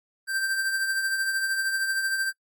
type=tone with tremolo; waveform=square; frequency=1568 Hz; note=G6; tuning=in tune; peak=-23 dBFS; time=0.27-2.33 s; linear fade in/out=50 ms; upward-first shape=triangle; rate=13 Hz; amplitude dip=50%; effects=noise-tail reverb RT60 0.1 s tail -23 dB re dry + Opus 48 kbps